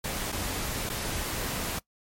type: noise with dropouts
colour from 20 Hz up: pink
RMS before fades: -32 dBFS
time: 0.04-1.79 s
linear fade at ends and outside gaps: 5 ms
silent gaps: 0.319-0.324 / 0.892-0.898 s
effects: noise-tail reverb RT60 0.1 s tail -21 dB re dry + MP3 64 kbps